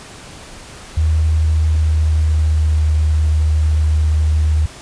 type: tone with pitch glide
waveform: sine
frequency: 78.7 to 77.21 Hz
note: D#2 to D#2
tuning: +20 to -13 cents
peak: -11 dBFS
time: 0.97-4.66 s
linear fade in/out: 5 ms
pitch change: -33 cents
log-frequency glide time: 1.4-2.87 s
effects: pink hiss -36 dBFS RMS until 4.81 s + resampled to 22050 Hz